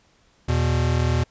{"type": "tone pair together", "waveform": "square", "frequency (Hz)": [81.59, 121.9], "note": ["E2", "B2"], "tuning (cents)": [-17, -22], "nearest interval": "perfect fifth", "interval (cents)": 695, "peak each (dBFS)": -22, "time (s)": [0.48, 1.24], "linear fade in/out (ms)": 10, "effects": ["pink hiss -60 dBFS RMS until 1.3 s", "resampled to 16000 Hz"]}